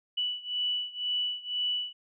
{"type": "beating tone pair", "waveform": "sine", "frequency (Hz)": [2960, 2962], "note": ["F#7", "F#7"], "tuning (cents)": [0, 1], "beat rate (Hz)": 2, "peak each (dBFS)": [-31, -33], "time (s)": [0.17, 1.93], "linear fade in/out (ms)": 10, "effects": []}